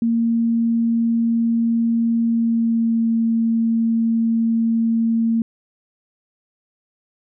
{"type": "tone with pitch glide", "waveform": "sine", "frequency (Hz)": [230.7, 227.9], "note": ["A#3", "A#3"], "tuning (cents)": [-18, -39], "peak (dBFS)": -15, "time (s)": [0.02, 5.42], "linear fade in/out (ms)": 2, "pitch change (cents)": -21, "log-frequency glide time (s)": [2.23, 3.11], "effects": []}